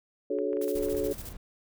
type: chord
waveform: sine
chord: D major seventh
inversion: none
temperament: equal with one note detuned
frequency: 293.7 / 370 / 428.7 / 554.4 Hz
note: D4 / F#4 / A4 / C#5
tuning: 0 / 0 / -45 / 0 cents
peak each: -34 / -33 / -30 / -33 dBFS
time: 0.3-1.13 s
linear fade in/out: 5 ms
type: clicks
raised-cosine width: 0.5 ms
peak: -34 dBFS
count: 9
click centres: 0.387 / 0.531 / 0.57 / 0.614 / 0.68 / 0.833 / 0.886 / 0.949 / 1.064 s
type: noise with tremolo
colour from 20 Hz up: blue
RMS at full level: -42 dBFS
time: 0.61-1.33 s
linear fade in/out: 10 ms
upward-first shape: square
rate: 14 Hz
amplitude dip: 65%
type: noise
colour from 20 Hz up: brown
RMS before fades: -42 dBFS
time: 0.75-1.37 s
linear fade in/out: 5 ms
effects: none